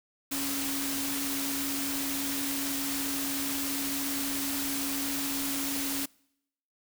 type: tone in noise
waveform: sine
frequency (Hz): 277.2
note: C#4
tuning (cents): 0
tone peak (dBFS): -34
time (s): 0.31-6.06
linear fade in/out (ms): 10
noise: white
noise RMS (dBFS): -33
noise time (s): 0.31-6.06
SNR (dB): -4
effects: noise-tail reverb RT60 0.8 s tail -26 dB re dry